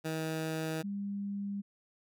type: tone pair in turn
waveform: 15% pulse / sine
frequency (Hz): 159.2 / 200.6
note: D#3 / G3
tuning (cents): +40 / +40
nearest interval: major third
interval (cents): 400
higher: second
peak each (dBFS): -27 / -34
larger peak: first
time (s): 0.04-0.83 / 0.83-1.62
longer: neither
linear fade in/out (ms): 20
effects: none